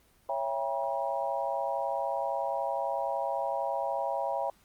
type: chord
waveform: sine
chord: C# diminished seventh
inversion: none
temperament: just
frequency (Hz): 554.4 / 665.2 / 798.3 / 957.9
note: C#5 / E5 / G5 / Bb5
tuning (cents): 0 / +16 / +31 / +47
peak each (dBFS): -34 / -34 / -34 / -35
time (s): 0.29-4.5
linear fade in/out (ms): 2
effects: pink hiss -64 dBFS RMS until 4.64 s + Opus 24 kbps